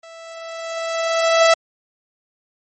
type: tone with level ramp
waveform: sawtooth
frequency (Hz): 659.3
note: E5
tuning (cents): 0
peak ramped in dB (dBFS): -35 to -5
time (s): 0.03-1.54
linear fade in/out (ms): 5
effects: MP3 32 kbps